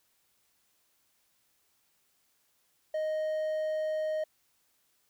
triangle tone, 622.3 Hz, D#5, in tune, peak -27 dBFS, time 2.94-4.24 s, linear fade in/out 5 ms, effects white hiss -72 dBFS RMS until 5.09 s

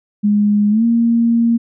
sine tone with pitch glide, 207.1 to 232.5 Hz, G#3 to A#3, -5 to -4 cents, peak -10 dBFS, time 0.23-1.58 s, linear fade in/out 20 ms, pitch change +201 cents, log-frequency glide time 0.7-0.84 s, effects none

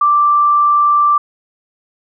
sine tone, 1174.7 Hz, D6, in tune, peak -8 dBFS, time 0.01-1.18 s, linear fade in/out 5 ms, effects none

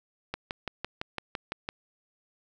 click train, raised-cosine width 0.3 ms, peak -16 dBFS, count 9, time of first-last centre 0.34-1.689 s, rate 5.93 Hz, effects none

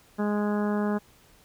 harmonic tone, 207.7 Hz, G#3, in tune, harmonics 1 / 2 / 3 / 4 / 5 / 6 / 7 / 8, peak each -25 / -31 / -35 / -37 / -39 / -41 / -42 / -43 dBFS, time 0.18-0.99 s, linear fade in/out 20 ms, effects pink hiss -58 dBFS RMS until 1.44 s

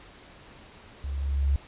sine tone with level ramp, 69.3 Hz, C#2, in tune, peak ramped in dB -30 to -19 dBFS, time 1.04-1.56 s, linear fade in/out 0 ms, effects pink hiss -50 dBFS RMS until 1.67 s + resampled to 8000 Hz

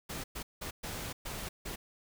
pink noise bursts at uneven times, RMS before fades -40 dBFS, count 6, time 0.09-0.24 / 0.35-0.43 / 0.61-0.71 / 0.83-1.13 / 1.25-1.49 / 1.65-1.76 s, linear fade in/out 10 ms, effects none

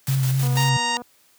white noise with tremolo, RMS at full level -31 dBFS, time 0.07-0.69 s, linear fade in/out 0 ms, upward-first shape square, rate 6.2 Hz, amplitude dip 45%
sine tone with vibrato, 132.7 Hz, C3, 25 cents sharp, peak -17 dBFS, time 0.08-0.77 s, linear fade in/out 5 ms, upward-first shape sine, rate 4 Hz, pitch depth 31 cents each way
click train, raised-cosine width 1 ms, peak -23 dBFS, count 144, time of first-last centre 0.43-1.018 s, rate 243 Hz
harmonic tone, 932.3 Hz, A#5, in tune, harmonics 1 / 2 / 3 / 4 / 5 / 6 / 7 / 8 / 9, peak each -24 / -28 / -28 / -31 / -32 / -34 / -35 / -37 / -37 dBFS, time 0.57-0.97 s, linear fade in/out 0 ms
effects white hiss -58 dBFS RMS until 1.38 s + high-pass 80 Hz 12 dB/octave

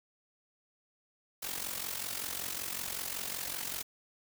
white noise with amplitude modulation, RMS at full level -35 dBFS, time 1.42-3.83 s, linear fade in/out 10 ms, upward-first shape sine, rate 45.3 Hz, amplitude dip 70%, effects none

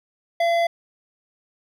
sine tone with hard clipping, 680 Hz, F5, 46 cents flat, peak -19 dBFS, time 0.4-0.67 s, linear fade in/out 5 ms, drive 11 dB, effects none

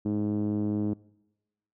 5% pulse tone with low-pass filter, 104.6 Hz, G#2, 13 cents sharp, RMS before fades -28 dBFS, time 0.05-0.94 s, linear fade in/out 10 ms, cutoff 270 Hz, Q 3.3, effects noise-tail reverb RT60 1.0 s tail -24 dB re dry

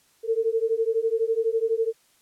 sine beating tone pair, 445.6 / 457.6 Hz, A4 / A#4, +22 / -32 cents, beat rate 12 Hz, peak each -24 dBFS, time 0.23-1.93 s, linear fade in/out 50 ms, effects white hiss -62 dBFS RMS until 2.21 s + low-pass 12000 Hz 12 dB/octave

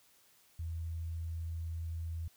sine tone, 82.41 Hz, E2, in tune, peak -36 dBFS, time 0.59-2.28 s, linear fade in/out 5 ms, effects white hiss -66 dBFS RMS until 2.36 s

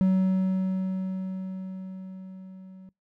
triangle tone with level ramp, 188.2 Hz, F#3, 30 cents sharp, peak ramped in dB -16 to -42 dBFS, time 0.01-2.89 s, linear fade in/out 0 ms, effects noise-tail reverb RT60 0.2 s tail -25 dB re dry

